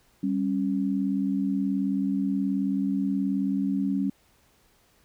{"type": "tone pair together", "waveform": "sine", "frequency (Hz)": [196, 274.7], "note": ["G3", "C#4"], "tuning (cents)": [0, -16], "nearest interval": "tritone", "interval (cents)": 584, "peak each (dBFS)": -26, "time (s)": [0.23, 4.1], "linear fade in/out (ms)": 5, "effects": ["pink hiss -63 dBFS RMS until 5.04 s"]}